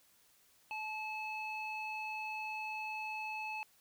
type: tone with low-pass filter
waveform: square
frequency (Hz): 865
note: A5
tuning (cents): -30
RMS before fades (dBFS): -41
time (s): 0.71-3.63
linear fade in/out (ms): 0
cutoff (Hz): 3000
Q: 8.3
effects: white hiss -68 dBFS RMS until 3.8 s